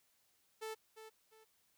sawtooth tone with echo, 439.5 Hz, A4, 2 cents flat, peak -38 dBFS, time 0.61-0.75 s, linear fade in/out 20 ms, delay 350 ms, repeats 2, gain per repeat -10 dB, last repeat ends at 1.45 s, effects white hiss -75 dBFS RMS until 1.77 s

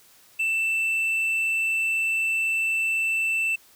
triangle tone, 2662 Hz, E7, 16 cents sharp, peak -20 dBFS, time 0.39-3.56 s, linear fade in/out 10 ms, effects white hiss -55 dBFS RMS until 3.75 s

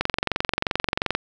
click train, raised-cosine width 0.3 ms, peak -5 dBFS, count 27, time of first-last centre 0.01-1.15 s, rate 22.8 Hz, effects none

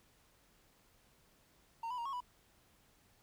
triangle tone with pitch steps, 917 / 993 / 937 / 1095 / 986 Hz, A#5 / B5 / A#5 / C#6 / B5, -29 / +9 / +9 / -22 / -3 cents, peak -36 dBFS, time 1.83-2.205 s, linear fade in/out 5 ms, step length 75 ms, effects pink hiss -69 dBFS RMS until 3.22 s

